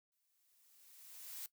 blue noise with exponential growth, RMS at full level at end -45 dBFS, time 0.12-1.46 s, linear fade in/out 1 ms, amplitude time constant 290 ms, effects noise-tail reverb RT60 0.1 s tail -17 dB re dry

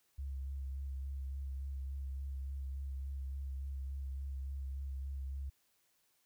sine tone with vibrato, 67.8 Hz, C#2, 38 cents flat, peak -38 dBFS, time 0.18-5.5 s, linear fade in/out 10 ms, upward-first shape sine, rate 3.5 Hz, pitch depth 25 cents each way, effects white hiss -75 dBFS RMS until 6.25 s

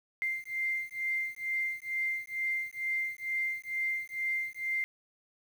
sine beating tone pair, 2093 / 2095.2 Hz, C7 / C7, 0 / +2 cents, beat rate 2.2 Hz, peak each -34 / -34 dBFS, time 0.22-4.84 s, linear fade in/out 0 ms, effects 9-bit

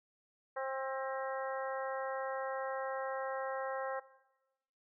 harmonic tone with a mistuned harmonic, 265.8 Hz, C4, 27 cents sharp, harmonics 2 / 3 / 4 / 5 / 6 / 7, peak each -38 / -42 / -44 / -46 / -48 / -49 dBFS, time 0.56-4 s, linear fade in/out 10 ms, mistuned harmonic 7, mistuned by +21 cents, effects noise-tail reverb RT60 1.0 s tail -18 dB re dry

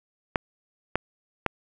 clicks, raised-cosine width 0.5 ms, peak -7 dBFS, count 3, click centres 0.358 / 0.956 / 1.463 s, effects none

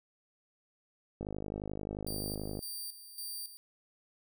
click train, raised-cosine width 2 ms, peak -25 dBFS, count 72, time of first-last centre 1.21-2.591 s, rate 51.4 Hz
10% pulse tone with tremolo, 4690 Hz, D8, 3 cents flat, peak -32 dBFS, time 2.07-3.57 s, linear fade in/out 0 ms, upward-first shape square, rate 1.8 Hz, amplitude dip 70%
effects none

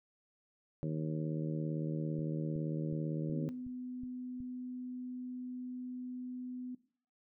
harmonic tone, 77.78 Hz, D#2, in tune, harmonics 2 / 3 / 4 / 5 / 6 / 7, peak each -35 / -43 / -42 / -47 / -48 / -46 dBFS, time 0.83-3.49 s, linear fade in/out 0 ms
click train, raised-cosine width 5 ms, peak -39 dBFS, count 7, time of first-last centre 2.19-4.404 s, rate 2.71 Hz
sine tone, 250.9 Hz, B3, 28 cents sharp, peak -40 dBFS, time 3.32-6.75 s, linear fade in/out 5 ms
effects noise-tail reverb RT60 0.5 s tail -18 dB re dry

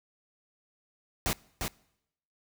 pink noise with echo, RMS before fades -29 dBFS, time 1.26-1.33 s, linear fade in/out 0 ms, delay 350 ms, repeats 1, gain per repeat -4 dB, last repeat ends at 1.68 s, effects noise-tail reverb RT60 0.8 s tail -24 dB re dry

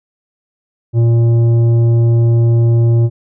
sine tone with tanh clipping, 116.54 Hz, A#2, in tune, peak -9 dBFS, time 0.93-3.1 s, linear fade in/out 50 ms, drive 9 dB, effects none

